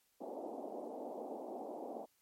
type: band-pass noise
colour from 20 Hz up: white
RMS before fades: -45 dBFS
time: 0.2-2.06 s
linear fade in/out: 20 ms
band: 230 to 800 Hz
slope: 48 dB/octave
effects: white hiss -75 dBFS RMS until 2.21 s + MP3 64 kbps